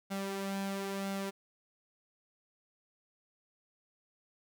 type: tone with flanger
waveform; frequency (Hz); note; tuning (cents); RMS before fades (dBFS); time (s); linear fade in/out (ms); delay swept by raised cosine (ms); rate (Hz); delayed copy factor
sawtooth; 196; G3; 0; -37; 0.1-1.31; 20; 1.4 to 3.9; 1; +0.5
effects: none